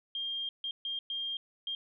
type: tone bursts at uneven times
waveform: sine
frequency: 3208 Hz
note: G7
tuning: 39 cents sharp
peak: -33 dBFS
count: 5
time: 0.15-0.49 / 0.64-0.71 / 0.85-0.99 / 1.1-1.37 / 1.67-1.75 s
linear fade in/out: 2 ms
effects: none